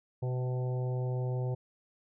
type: harmonic tone with a mistuned harmonic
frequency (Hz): 126.4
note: B2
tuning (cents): +41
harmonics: 1 / 3 / 4 / 5 / 6 / 7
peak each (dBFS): -30 / -41 / -42 / -48 / -49 / -51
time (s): 0.22-1.55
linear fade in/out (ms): 10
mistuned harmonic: 5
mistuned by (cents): +18
effects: none